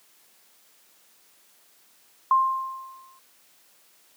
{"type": "tone with exponential decay", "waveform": "sine", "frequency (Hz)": 1056, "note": "C6", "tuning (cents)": 16, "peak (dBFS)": -14, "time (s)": [2.31, 3.19], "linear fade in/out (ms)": 2, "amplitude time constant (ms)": 190, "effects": ["white hiss -59 dBFS RMS until 4.16 s", "high-pass 200 Hz 12 dB/octave"]}